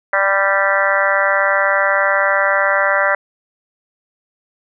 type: harmonic tone with a mistuned harmonic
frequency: 196 Hz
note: G3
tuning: in tune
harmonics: 3 / 4 / 5 / 6 / 7 / 8 / 9 / 10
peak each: -18 / -24 / -23 / -24 / -20 / -20 / -21 / -20 dBFS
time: 0.13-3.15 s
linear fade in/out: 2 ms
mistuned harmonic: 5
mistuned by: +22 cents
effects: none